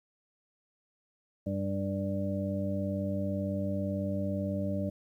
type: harmonic tone with a mistuned harmonic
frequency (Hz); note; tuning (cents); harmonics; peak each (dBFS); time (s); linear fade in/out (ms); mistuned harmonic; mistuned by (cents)
98; G2; 0; 1 / 2 / 3 / 5 / 6; -35 / -33 / -38 / -47 / -36; 1.46-4.9; 10; 5; -28
effects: 11-bit